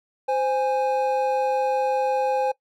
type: tone pair together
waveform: triangle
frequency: 520 / 825.4 Hz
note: C5 / G#5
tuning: -11 / -11 cents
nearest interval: minor sixth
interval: 800 cents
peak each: -21 / -21 dBFS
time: 0.28-2.52 s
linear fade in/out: 10 ms
effects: noise-tail reverb RT60 0.1 s tail -21 dB re dry